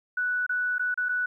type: tone with dropouts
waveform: sine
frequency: 1480 Hz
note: F#6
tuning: in tune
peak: -24 dBFS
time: 0.17-1.26 s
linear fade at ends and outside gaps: 5 ms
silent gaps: 0.465-0.493 / 0.783-0.794 / 0.943-0.975 / 1.087-1.091 s
effects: 11-bit